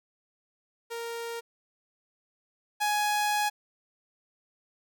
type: tone pair in turn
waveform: sawtooth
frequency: 465.3 / 835.3 Hz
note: A#4 / G#5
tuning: -3 / +10 cents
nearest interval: minor seventh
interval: 1013 cents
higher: second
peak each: -30 / -21 dBFS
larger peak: second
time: 0.9-1.41 / 2.8-3.5 s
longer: second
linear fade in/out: 20 ms
effects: none